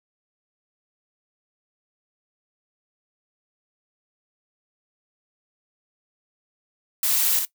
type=noise with echo; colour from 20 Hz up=blue; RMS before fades=-22 dBFS; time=7.03-7.39 s; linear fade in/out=2 ms; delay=61 ms; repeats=1; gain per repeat=-4 dB; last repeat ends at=7.451 s; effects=noise-tail reverb RT60 0.1 s tail -19 dB re dry